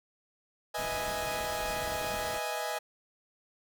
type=chord; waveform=sawtooth; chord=E major seventh; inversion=second; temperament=equal; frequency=493.9 / 622.3 / 659.3 / 830.6 Hz; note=B4 / D#5 / E5 / G#5; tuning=0 / 0 / 0 / 0 cents; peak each=-37 / -33 / -37 / -32 dBFS; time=0.74-2.79 s; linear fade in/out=10 ms
type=noise; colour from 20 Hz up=pink; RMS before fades=-42 dBFS; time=0.77-2.39 s; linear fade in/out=20 ms
type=clicks; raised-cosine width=2 ms; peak=-32 dBFS; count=11; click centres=1.081 / 1.114 / 1.225 / 1.41 / 1.525 / 1.766 / 1.877 / 1.921 / 2.014 / 2.045 / 2.142 s
effects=none